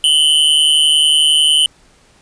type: tone with amplitude modulation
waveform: square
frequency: 3023 Hz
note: F#7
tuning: 36 cents sharp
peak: -6 dBFS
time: 0.04-1.66 s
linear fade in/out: 2 ms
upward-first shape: sine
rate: 151 Hz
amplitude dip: 75%
effects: pink hiss -50 dBFS RMS until 2.21 s + resampled to 22050 Hz